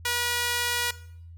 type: tone with high-pass filter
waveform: sawtooth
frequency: 482.4 Hz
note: B4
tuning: 41 cents flat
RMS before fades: -27 dBFS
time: 0.05-0.91 s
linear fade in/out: 5 ms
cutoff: 1500 Hz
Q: 0.74
effects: noise-tail reverb RT60 0.6 s tail -17 dB re dry + added 84 Hz sine -42 dBFS peak until 1.37 s